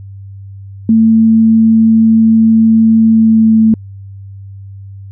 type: tone with pitch glide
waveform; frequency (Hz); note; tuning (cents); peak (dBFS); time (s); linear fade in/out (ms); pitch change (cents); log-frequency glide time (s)
sine; 223.4 to 221; A3 to A3; +27 to +8; -4; 0.89-3.74; 2; -19; 3.06-3.61
effects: added 98 Hz sine -27 dBFS peak until 5.11 s